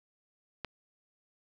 click, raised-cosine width 0.3 ms, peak -20 dBFS, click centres 0.647 s, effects none

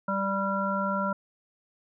harmonic tone, 196 Hz, G3, in tune, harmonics 1 / 3 / 5 / 7, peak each -30 / -32 / -32 / -30 dBFS, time 0.08-1.13 s, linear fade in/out 5 ms, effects none

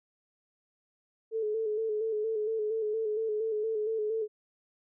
sine tone with vibrato, 435.1 Hz, A4, 19 cents flat, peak -28 dBFS, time 1.31-4.28 s, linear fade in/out 50 ms, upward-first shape square, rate 4.3 Hz, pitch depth 42 cents each way, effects none

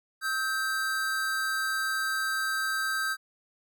square tone pair together, 1288.1 / 1569 Hz, E6 / G6, -40 / +1 cents, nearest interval minor third, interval 341 cents, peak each -34 / -29 dBFS, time 0.21-3.17 s, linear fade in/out 50 ms, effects none

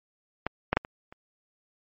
clicks, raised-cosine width 0.5 ms, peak -13 / -8 / -6 / -24 / -30 dBFS, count 5, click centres 0.466 / 0.73 / 0.77 / 0.849 / 1.125 s, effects MP3 32 kbps

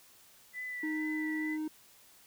sine tone with vibrato, 1980 Hz, B6, 4 cents sharp, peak -37 dBFS, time 0.53-1.58 s, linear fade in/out 50 ms, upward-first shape sine, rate 2.2 Hz, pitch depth 23 cents each way
triangle tone, 309.8 Hz, D#4, 7 cents flat, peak -31 dBFS, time 0.83-1.68 s, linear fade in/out 5 ms
effects white hiss -60 dBFS RMS until 2.26 s

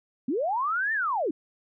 sine linear two-way sweep, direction up then down, 225.9 to 1825 to 265 Hz, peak -24 dBFS, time 0.28-1.31 s, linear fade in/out 5 ms, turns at 0.93 s, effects none

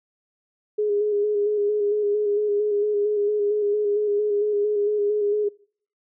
sine tone with vibrato, 415.3 Hz, G#4, in tune, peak -19 dBFS, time 0.78-5.49 s, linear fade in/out 10 ms, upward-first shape square, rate 4.4 Hz, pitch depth 25 cents each way, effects noise-tail reverb RT60 0.5 s tail -23 dB re dry

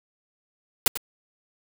white noise with echo, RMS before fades -17 dBFS, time 0.86-0.88 s, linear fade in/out 2 ms, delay 94 ms, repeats 1, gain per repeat -13 dB, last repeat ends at 0.974 s, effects none

